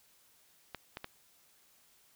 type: clicks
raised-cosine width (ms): 0.3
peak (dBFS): -24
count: 3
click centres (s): 0.747 / 0.971 / 1.044
effects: white hiss -66 dBFS RMS until 2.15 s